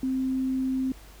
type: tone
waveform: sine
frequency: 261.6 Hz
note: C4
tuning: in tune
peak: -24 dBFS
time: 0.03-0.92 s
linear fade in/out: 2 ms
effects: added 50 Hz sine -47 dBFS peak until 1.2 s + pink hiss -52 dBFS RMS until 1.2 s